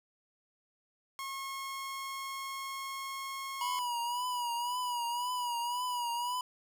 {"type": "tone", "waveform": "sawtooth", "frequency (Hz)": 1085, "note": "C#6", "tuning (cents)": -37, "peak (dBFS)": -34, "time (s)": [1.19, 3.79], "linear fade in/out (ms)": 0}
{"type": "tone with vibrato", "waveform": "square", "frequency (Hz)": 970, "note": "B5", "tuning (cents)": -31, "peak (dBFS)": -33, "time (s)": [3.61, 6.41], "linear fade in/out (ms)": 2, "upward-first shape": "triangle", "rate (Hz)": 1.9, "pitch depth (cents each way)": 61}
{"effects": []}